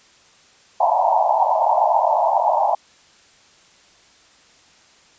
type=band-pass noise; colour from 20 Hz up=white; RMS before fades=-17 dBFS; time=0.8-2.75 s; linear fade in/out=5 ms; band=610 to 960 Hz; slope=96 dB/octave; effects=white hiss -52 dBFS RMS until 5.18 s + resampled to 16000 Hz